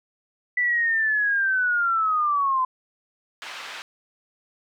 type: linear sweep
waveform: sine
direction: down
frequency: 1984 to 1015 Hz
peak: -19 dBFS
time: 0.57-2.65 s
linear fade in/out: 5 ms
type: band-pass noise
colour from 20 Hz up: pink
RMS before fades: -37 dBFS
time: 3.42-3.82 s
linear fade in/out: 0 ms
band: 1200 to 3600 Hz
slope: 12 dB/octave
effects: none

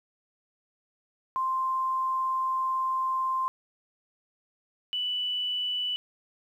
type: tone pair in turn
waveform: sine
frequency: 1047 / 2971 Hz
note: C6 / F#7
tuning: +1 / +6 cents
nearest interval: octave + tritone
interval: 1805 cents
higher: second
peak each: -25 / -27 dBFS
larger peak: first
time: 1.36-3.48 / 4.93-5.96 s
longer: first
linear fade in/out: 0 ms
effects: 10-bit

